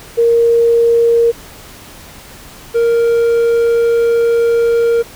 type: tone pair in turn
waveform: sine / triangle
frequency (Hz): 466.2 / 466.2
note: A#4 / A#4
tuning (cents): 0 / 0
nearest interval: unison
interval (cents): 0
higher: neither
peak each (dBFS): -7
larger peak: neither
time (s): 0.17-1.32 / 2.74-5.03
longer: second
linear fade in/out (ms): 20
effects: pink hiss -36 dBFS RMS until 5.15 s